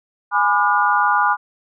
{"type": "chord", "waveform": "sine", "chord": "G# diminished seventh", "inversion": "none", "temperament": "just", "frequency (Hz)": [830.6, 996.7, 1196.1, 1435.3], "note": ["G#5", "B5", "D6", "F6"], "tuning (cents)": [0, 16, 31, 47], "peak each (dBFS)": -19, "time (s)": [0.31, 1.37], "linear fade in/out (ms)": 50, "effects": []}